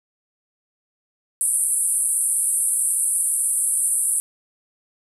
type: band-pass noise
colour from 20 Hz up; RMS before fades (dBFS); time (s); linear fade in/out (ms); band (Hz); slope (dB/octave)
pink; -21; 1.41-4.2; 0; 8600 to 11000; 96
effects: none